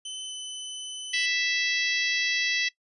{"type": "tone with pitch glide", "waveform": "sawtooth", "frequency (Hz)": [3041, 3022], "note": ["F#7", "F#7"], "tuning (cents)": [47, 36], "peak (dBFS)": -31, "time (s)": [0.05, 1.26], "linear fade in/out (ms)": 5, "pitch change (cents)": -11, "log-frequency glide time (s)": [0.26, 0.33]}
{"type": "harmonic tone", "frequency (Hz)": 659.3, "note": "E5", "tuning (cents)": 0, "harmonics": [3, 4, 5, 6, 7, 8, 9], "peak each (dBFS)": [-28, -30, -32, -34, -35, -36, -37], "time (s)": [1.13, 2.69], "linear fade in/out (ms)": 10}
{"effects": ["noise-tail reverb RT60 0.1 s tail -20 dB re dry", "resampled to 24000 Hz"]}